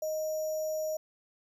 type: tone with sample-and-hold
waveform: sine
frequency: 622.3 Hz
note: D#5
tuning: in tune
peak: -30 dBFS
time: 0.02-0.97 s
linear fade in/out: 5 ms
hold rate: 6300 Hz
effects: none